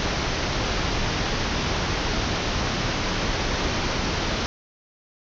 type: low-pass noise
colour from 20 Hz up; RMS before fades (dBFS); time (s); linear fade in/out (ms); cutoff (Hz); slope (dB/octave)
pink; -25; 0-4.46; 0; 6200; 96
effects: none